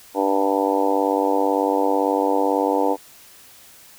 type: harmonic tone with a mistuned harmonic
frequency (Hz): 98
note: G2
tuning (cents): 0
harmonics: 3 / 4 / 5 / 6 / 7 / 8 / 9 / 10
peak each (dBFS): -23 / -27 / -22 / -28 / -27 / -27 / -24 / -32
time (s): 0.14-2.97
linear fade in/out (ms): 50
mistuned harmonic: 10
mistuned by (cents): -24
effects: white hiss -47 dBFS RMS until 3.98 s